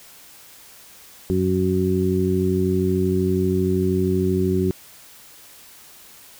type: harmonic tone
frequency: 92.8 Hz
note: F#2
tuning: 6 cents sharp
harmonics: 1 / 2 / 3 / 4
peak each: -24 / -22 / -26 / -21 dBFS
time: 1.3-4.71 s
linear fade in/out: 0 ms
effects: white hiss -46 dBFS RMS until 6.39 s